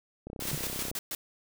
click train, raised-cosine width 2 ms, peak -26 dBFS, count 22, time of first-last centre 0.27-0.914 s, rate 32.6 Hz
white noise, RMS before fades -37 dBFS, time 0.4-0.91 s, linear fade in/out 2 ms
white noise bursts, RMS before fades -35 dBFS, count 5, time 0.47-1.15 s, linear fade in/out 2 ms, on 40 ms, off 120 ms
sine tone with exponential decay, 147.3 Hz, D3, 6 cents sharp, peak -26 dBFS, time 0.53-0.62 s, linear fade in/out 2 ms, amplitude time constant 18 ms
effects none

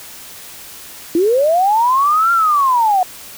sine linear two-way sweep, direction up then down, 317.5 to 1395 to 717 Hz, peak -10 dBFS, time 1.15-3.03 s, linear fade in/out 2 ms, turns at 2.32 s, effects white hiss -35 dBFS RMS until 3.37 s

